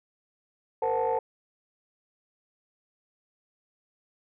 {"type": "tone cluster", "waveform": "sine", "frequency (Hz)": [461.6, 513, 738, 877], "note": ["A#4", "C5", "F#5", "A5"], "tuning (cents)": [-17, -34, -5, -6], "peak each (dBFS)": [-28, -28, -33, -27], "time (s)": [0.82, 1.19], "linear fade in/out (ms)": 5, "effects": ["tanh soft clip ceiling -18 dBFS"]}